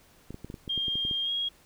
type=clicks; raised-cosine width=3 ms; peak=-26 dBFS; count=11; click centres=0.306 / 0.344 / 0.446 / 0.501 / 0.542 / 0.678 / 0.777 / 0.882 / 0.955 / 1.051 / 1.112 s
type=tone with pitch glide; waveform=sine; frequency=3212 to 3283 Hz; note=G7 to G#7; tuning=+41 to -21 cents; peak=-27 dBFS; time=0.69-1.49 s; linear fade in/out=10 ms; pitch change=+38 cents; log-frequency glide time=1.23-1.31 s
effects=pink hiss -59 dBFS RMS until 1.65 s

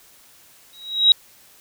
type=tone with exponential growth; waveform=sine; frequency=3834 Hz; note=A#7; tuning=48 cents sharp; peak=-6 dBFS; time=0.73-1.12 s; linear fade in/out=1 ms; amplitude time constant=83 ms; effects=white hiss -51 dBFS RMS until 1.6 s

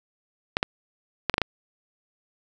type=clicks; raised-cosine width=0.3 ms; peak=-5 dBFS; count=6; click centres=0.569 / 0.629 / 1.297 / 1.341 / 1.381 / 1.417 s; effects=none

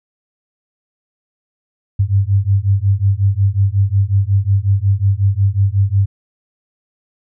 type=beating tone pair; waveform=sine; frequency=96.2 / 101.7 Hz; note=G2 / G#2; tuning=-32 / -36 cents; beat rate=5.5 Hz; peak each=-14 dBFS; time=1.99-6.06 s; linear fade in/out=10 ms; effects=none

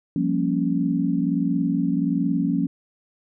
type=chord; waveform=sine; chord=G half-diminished seventh; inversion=third; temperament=equal; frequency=174.61 / 196 / 233.1 / 277.2 Hz; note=F3 / G3 / Bb3 / Db4; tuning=0 / 0 / 0 / 0 cents; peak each=-24 / -28 / -26 / -23 dBFS; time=0.16-2.67 s; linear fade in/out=2 ms; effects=none

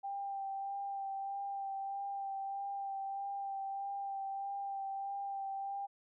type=tone with vibrato; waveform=sine; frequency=789 Hz; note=G5; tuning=11 cents sharp; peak=-37 dBFS; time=0.03-5.87 s; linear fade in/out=20 ms; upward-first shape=sine; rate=1.6 Hz; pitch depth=17 cents each way; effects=none

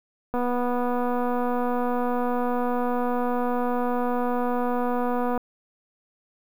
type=click train; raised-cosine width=1 ms; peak=-14 dBFS; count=1235; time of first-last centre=0.34-5.377 s; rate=245 Hz; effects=8-bit

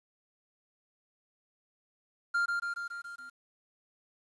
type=tone with echo; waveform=triangle; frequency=1396.9 Hz; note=F6; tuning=in tune; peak=-24 dBFS; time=2.34-2.46 s; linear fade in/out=10 ms; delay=140 ms; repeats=6; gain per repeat=-3 dB; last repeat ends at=3.3 s; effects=resampled to 24000 Hz + 10-bit

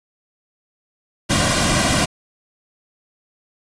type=noise with comb filter; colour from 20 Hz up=pink; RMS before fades=-17 dBFS; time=1.29-2.06 s; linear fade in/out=20 ms; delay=2.3 ms; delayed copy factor=-0.7; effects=resampled to 22050 Hz

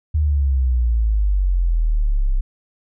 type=exponential sweep; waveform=sine; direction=down; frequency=77.78 to 31.95 Hz; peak=-14 dBFS; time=0.14-2.41 s; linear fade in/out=10 ms; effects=none

